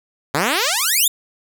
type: exponential sweep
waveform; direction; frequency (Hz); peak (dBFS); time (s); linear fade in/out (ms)
5% pulse; up; 130.81 to 3746; -5; 0.34-1.08; 5
effects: none